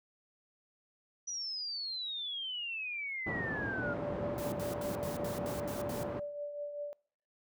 sine exponential sweep, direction down, 5920 to 1396.9 Hz, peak -36 dBFS, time 1.27-3.94 s, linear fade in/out 10 ms
pink band-pass noise, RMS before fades -39 dBFS, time 3.26-6.2 s, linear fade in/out 10 ms, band 110 to 880 Hz, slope 12 dB/octave
sine tone with tremolo, 583 Hz, D5, 13 cents flat, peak -35 dBFS, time 3.83-6.93 s, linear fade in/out 0 ms, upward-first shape triangle, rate 5.1 Hz, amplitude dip 55%
white noise bursts, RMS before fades -48 dBFS, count 8, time 4.38-6.032 s, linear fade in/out 0 ms, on 140 ms, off 76 ms
effects noise-tail reverb RT60 0.6 s tail -25 dB re dry

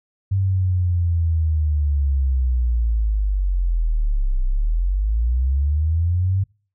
sine linear two-way sweep, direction down then up, 98 to 30.87 to 98 Hz, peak -16 dBFS, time 0.31-6.44 s, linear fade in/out 10 ms, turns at 4.44 s, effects noise-tail reverb RT60 0.4 s tail -26 dB re dry

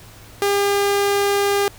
sawtooth tone, 402.5 Hz, G4, 46 cents sharp, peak -12 dBFS, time 0.42-1.68 s, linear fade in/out 0 ms, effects added 107 Hz sine -46 dBFS peak until 1.78 s + pink hiss -44 dBFS RMS until 1.78 s

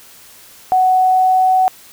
sine tone with pitch glide, 744 to 748.7 Hz, F#5 to F#5, +9 to +20 cents, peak -9 dBFS, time 0.72-1.68 s, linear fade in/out 0 ms, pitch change +11 cents, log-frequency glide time 0.92-1.56 s, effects white hiss -42 dBFS RMS until 1.92 s

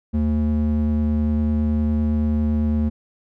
triangle ring-modulated tone, 150.3 Hz, D3, 40 cents sharp, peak -12 dBFS, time 0.13-2.9 s, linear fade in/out 20 ms, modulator 72.7 Hz, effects none

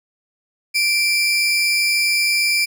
40% pulse tone pair together, 2349 / 5041 Hz, D7 / D#8, 0 / +22 cents, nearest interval octave + minor second, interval 1322 cents, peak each -16 / -20 dBFS, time 0.74-2.66 s, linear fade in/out 20 ms, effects none

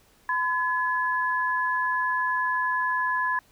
sine tone pair together, 1011 / 1700.3 Hz, B5 / G#6, +40 / +40 cents, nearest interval major sixth, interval 900 cents, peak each -25 / -26 dBFS, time 0.29-3.39 s, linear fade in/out 2 ms, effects pink hiss -60 dBFS RMS until 3.51 s

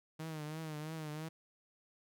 sawtooth tone with vibrato, 155.56 Hz, D#3, in tune, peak -37 dBFS, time 0.19-1.29 s, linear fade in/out 10 ms, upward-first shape triangle, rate 3 Hz, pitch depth 76 cents each way, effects none

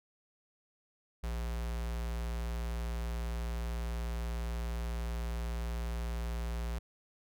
square tone with notch filter, 58.27 Hz, A#1, in tune, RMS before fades -36 dBFS, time 1.23-6.79 s, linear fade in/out 10 ms, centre 260 Hz, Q 1.8, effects none

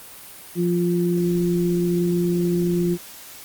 sine tone pair together, 174.61 / 349.2 Hz, F3 / F4, 0 / 0 cents, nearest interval octave, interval 1200 cents, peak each -20 / -21 dBFS, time 0.55-2.98 s, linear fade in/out 50 ms, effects white hiss -41 dBFS RMS until 3.44 s + Opus 32 kbps

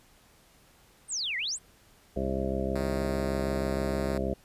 sine exponential two-way sweep, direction down then up, 9210 to 1864.7 to 9210 Hz, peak -29 dBFS, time 1.08-1.59 s, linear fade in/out 50 ms, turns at 1.37 s
harmonic tone, 66.4 Hz, C2, 26 cents sharp, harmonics 1 / 2 / 3 / 4 / 5 / 6 / 8 / 9 / 10, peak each -34 / -39 / -34 / -39 / -38 / -35 / -36 / -38 / -38 dBFS, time 2.16-4.34 s, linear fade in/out 5 ms
5% pulse tone with pitch glide, 155.56 to 154.04 Hz, D#3 to D#3, 0 to -17 cents, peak -26 dBFS, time 2.75-4.18 s, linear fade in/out 5 ms, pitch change -17 cents, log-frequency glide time 2.94-3.32 s
effects pink hiss -60 dBFS RMS until 4.44 s + resampled to 32000 Hz

